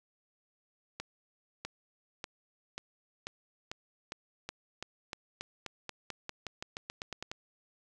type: accelerating click train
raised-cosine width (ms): 0.2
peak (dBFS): -21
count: 23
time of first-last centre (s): 1-7.315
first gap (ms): 650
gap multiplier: 0.91
effects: none